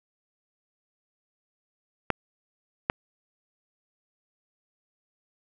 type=clicks; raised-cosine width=0.5 ms; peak=-7 dBFS; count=2; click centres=2.103 / 2.899 s; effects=none